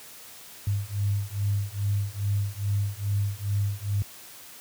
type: beating tone pair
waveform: sine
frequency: 100 / 102.4 Hz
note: G2 / G#2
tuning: +35 / -24 cents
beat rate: 2.4 Hz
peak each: -27 dBFS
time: 0.67-4.02 s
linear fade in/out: 0 ms
effects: white hiss -46 dBFS RMS until 4.6 s + high-pass 60 Hz 12 dB/octave